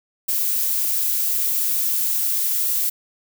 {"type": "noise", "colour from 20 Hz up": "violet", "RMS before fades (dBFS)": -21, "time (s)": [0.28, 2.9], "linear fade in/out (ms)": 10, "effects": []}